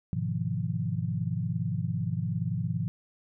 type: chord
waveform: sine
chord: F half-diminished seventh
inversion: first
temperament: just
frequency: 104.77 / 125.72 / 157.15 / 174.61 Hz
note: Ab2 / Cb3 / Eb3 / F3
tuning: +16 / +31 / +18 / 0 cents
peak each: -33 dBFS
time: 0.13-2.88 s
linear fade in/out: 0 ms
effects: none